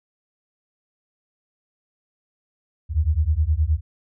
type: beating tone pair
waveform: sine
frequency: 72.9 / 82.5 Hz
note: D2 / E2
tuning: -12 / +2 cents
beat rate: 9.6 Hz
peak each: -20 dBFS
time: 2.89-3.81 s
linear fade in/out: 50 ms
effects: none